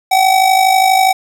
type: tone with amplitude modulation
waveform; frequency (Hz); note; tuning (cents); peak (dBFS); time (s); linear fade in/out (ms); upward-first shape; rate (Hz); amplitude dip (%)
square; 760; F#5; +46; -6; 0.11-1.13; 10; sine; 52.3; 60
effects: none